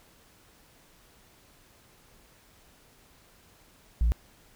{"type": "tone", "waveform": "sine", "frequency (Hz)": 57.3, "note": "A#1", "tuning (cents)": -29, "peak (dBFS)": -18, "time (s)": [4.01, 4.12], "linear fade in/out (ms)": 0, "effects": ["tanh soft clip ceiling -19 dBFS", "pink hiss -59 dBFS RMS until 4.55 s"]}